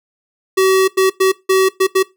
square tone bursts at uneven times, 380 Hz, F#4, 46 cents sharp, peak -10 dBFS, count 6, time 0.57-0.88 / 0.97-1.1 / 1.2-1.32 / 1.49-1.69 / 1.8-1.87 / 1.95-2.03 s, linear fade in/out 10 ms, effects noise-tail reverb RT60 0.2 s tail -19 dB re dry

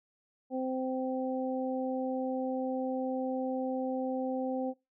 harmonic tone, 259.3 Hz, C4, 15 cents flat, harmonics 1 / 2 / 3, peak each -33 / -35 / -39 dBFS, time 0.5-4.74 s, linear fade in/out 50 ms, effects noise-tail reverb RT60 0.2 s tail -17 dB re dry

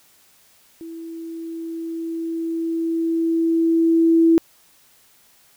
sine tone with level ramp, 329.6 Hz, E4, in tune, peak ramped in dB -32 to -10 dBFS, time 0.81-4.38 s, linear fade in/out 0 ms, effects white hiss -55 dBFS RMS until 5.56 s

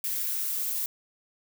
violet noise with high-pass filter sweep, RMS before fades -30 dBFS, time 0.04-0.86 s, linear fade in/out 2 ms, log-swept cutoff 1800 to 790 Hz, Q 1.9, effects none

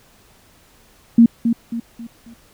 sine tone with echo, 232 Hz, A#3, 8 cents flat, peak -5 dBFS, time 1.18-1.26 s, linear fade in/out 5 ms, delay 270 ms, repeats 4, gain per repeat -8 dB, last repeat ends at 2.34 s, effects pink hiss -52 dBFS RMS until 2.53 s

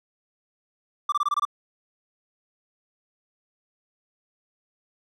triangle tone bursts, 1174.7 Hz, D6, in tune, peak -18 dBFS, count 7, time 1.09-1.452 s, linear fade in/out 5 ms, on 32 ms, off 23 ms, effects none

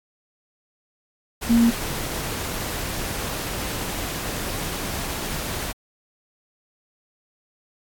sine tone in noise, 233.1 Hz, A#3, in tune, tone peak -13 dBFS, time 1.49-1.71 s, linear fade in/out 20 ms, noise pink, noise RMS -29 dBFS, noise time 1.41-5.73 s, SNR +13 dB, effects AAC 64 kbps

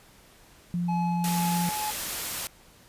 sine tone, 174.61 Hz, F3, in tune, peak -25 dBFS, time 0.74-1.69 s, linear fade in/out 0 ms
triangle tone with tremolo, 850 Hz, G#5, 40 cents sharp, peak -26 dBFS, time 0.88-1.91 s, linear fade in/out 10 ms, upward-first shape sine, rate 2.1 Hz, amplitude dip 30%
white noise, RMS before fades -32 dBFS, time 1.24-2.47 s, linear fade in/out 0 ms
effects pink hiss -55 dBFS RMS until 2.88 s + resampled to 32000 Hz

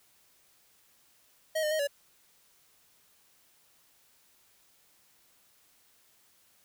square tone with pitch steps, 632 / 608 / 626 / 569 Hz, D#5 / D#5 / D#5 / C#5, +27 / -40 / +10 / +45 cents, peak -28 dBFS, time 1.55-1.874 s, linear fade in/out 10 ms, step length 81 ms, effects white hiss -65 dBFS RMS until 6.64 s

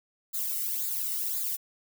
violet noise with flanger, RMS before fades -31 dBFS, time 0.33-1.57 s, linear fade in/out 20 ms, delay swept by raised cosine 0.34 to 1.23 ms, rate 1.9 Hz, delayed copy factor -0.8, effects none

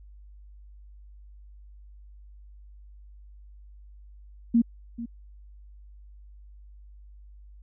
sine tone with echo, 233.1 Hz, A#3, in tune, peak -16 dBFS, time 4.54-4.62 s, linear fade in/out 10 ms, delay 440 ms, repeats 1, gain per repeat -15 dB, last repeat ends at 5.06 s, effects added 50 Hz sine -46 dBFS peak until 7.62 s

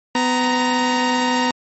sawtooth tone pair together, 251 / 932.3 Hz, B3 / A#5, +28 / 0 cents, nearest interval octave + major seventh, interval 2272 cents, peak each -15 dBFS, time 0.15-1.51 s, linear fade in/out 2 ms, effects MP3 32 kbps

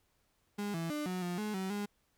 35% pulse tone with pitch steps, 204.7 / 165.7 / 298.5 / 182.9 / 176.7 / 211.8 / 189.4 / 204.8 Hz, G#3 / E3 / D4 / F#3 / F3 / G#3 / F#3 / G#3, -25 / +9 / +28 / -20 / +21 / +34 / +41 / -24 cents, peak -33 dBFS, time 0.58-1.86 s, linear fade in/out 10 ms, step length 160 ms, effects pink hiss -75 dBFS RMS until 2.17 s

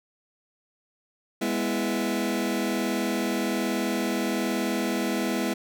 sawtooth chord, E major, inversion first, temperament just, 206 / 247.2 / 329.6 Hz, G#3 / B3 / E4, -14 / +2 / 0 cents, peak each -25 dBFS, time 1.41-5.54 s, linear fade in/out 10 ms, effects none

